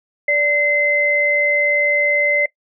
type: tone pair together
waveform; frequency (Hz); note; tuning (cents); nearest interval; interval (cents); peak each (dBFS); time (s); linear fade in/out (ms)
sine; 582 / 2061; D5 / C7; -16 / -27; octave + minor seventh; 2189; -19 / -14; 0.28-2.46; 5
effects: noise-tail reverb RT60 0.1 s tail -21 dB re dry